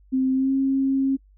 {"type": "tone with pitch glide", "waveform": "sine", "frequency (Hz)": [261.7, 269.4], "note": ["C4", "C#4"], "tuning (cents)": [0, -49], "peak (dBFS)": -18, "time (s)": [0.12, 1.17], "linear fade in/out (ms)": 20, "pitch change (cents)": 51, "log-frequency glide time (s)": [0.33, 0.52], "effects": ["noise-tail reverb RT60 0.1 s tail -24 dB re dry", "added 49 Hz sine -51 dBFS peak until 1.37 s"]}